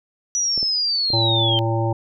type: linear sweep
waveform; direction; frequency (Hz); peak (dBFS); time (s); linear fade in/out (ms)
sine; down; 5900 to 3112; -18; 0.35-1.59; 0
type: clicks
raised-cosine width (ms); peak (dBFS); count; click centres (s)
2; -20; 3; 0.577 / 0.629 / 1.103
type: harmonic tone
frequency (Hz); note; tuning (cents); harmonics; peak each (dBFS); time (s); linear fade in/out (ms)
113.5; A#2; -46; 1 / 3 / 5 / 7 / 8; -20 / -25 / -27 / -28 / -29; 1.13-1.93; 5
effects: none